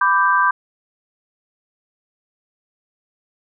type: chord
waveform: sine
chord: G major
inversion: first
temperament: equal with one note detuned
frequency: 996.9 / 1174.7 / 1568 Hz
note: B5 / D6 / G6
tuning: +16 / 0 / 0 cents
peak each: -17 dBFS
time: 0.01-0.51 s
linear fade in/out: 5 ms
effects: none